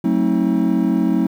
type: chord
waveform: triangle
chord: F# diminished seventh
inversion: none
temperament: just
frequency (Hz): 185 / 222 / 266.4 / 319.7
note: F#3 / A3 / C4 / Eb4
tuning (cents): 0 / +16 / +31 / +47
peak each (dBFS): -18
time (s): 0.04-1.27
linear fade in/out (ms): 5
effects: 8-bit